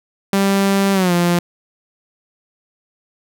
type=tone with pitch glide; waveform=sawtooth; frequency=196.6 to 174.14 Hz; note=G3 to F3; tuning=+5 to -5 cents; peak=-9 dBFS; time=0.33-1.39 s; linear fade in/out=2 ms; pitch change=-210 cents; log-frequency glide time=0.93-1.13 s; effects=none